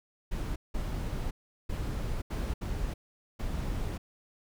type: noise bursts at uneven times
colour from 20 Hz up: brown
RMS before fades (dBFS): -33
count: 6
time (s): 0.31-0.56 / 0.74-1.31 / 1.69-2.22 / 2.3-2.54 / 2.61-2.94 / 3.39-3.98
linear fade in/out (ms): 10
effects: none